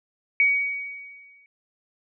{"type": "tone with exponential decay", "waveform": "sine", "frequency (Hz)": 2254, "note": "C#7", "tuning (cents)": 28, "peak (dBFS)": -14, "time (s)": [0.4, 1.46], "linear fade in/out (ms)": 1, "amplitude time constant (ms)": 230, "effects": []}